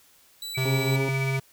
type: tone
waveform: sawtooth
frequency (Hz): 3951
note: B7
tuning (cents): 0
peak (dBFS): -30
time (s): 0.42-0.96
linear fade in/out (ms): 2
type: tone with tremolo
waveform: sine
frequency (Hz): 2300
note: D7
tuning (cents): -37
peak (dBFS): -28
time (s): 0.54-1.38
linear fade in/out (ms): 20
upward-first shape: sine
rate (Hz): 15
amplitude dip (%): 65
type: tone with pitch glide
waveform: square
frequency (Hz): 130.81 to 134.33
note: C3 to C3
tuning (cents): 0 to +46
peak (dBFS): -25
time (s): 0.57-1.4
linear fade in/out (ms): 10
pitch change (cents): +46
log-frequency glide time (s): 0.9-1.05
type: harmonic tone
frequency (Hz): 136.1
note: C#3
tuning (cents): -31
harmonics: 1 / 2 / 3 / 4 / 6 / 7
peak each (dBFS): -30 / -32 / -31 / -38 / -43 / -43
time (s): 0.65-1.09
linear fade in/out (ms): 2
effects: white hiss -58 dBFS RMS until 1.52 s